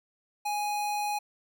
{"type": "tone", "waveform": "square", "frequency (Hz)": 830.6, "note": "G#5", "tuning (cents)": 0, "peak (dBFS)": -29, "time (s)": [0.45, 1.19], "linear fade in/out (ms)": 10, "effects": []}